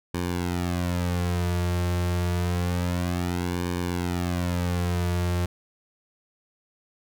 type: tone with flanger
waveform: sawtooth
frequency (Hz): 88.3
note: F2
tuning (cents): +20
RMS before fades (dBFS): -26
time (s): 0.14-5.46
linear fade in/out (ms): 5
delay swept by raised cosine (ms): 1.5 to 4.1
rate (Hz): 0.28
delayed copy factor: -1
effects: none